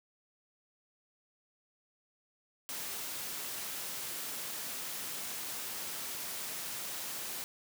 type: high-pass noise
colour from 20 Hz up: white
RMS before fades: -40 dBFS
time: 2.69-7.44 s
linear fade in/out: 0 ms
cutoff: 120 Hz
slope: 12 dB/octave
effects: none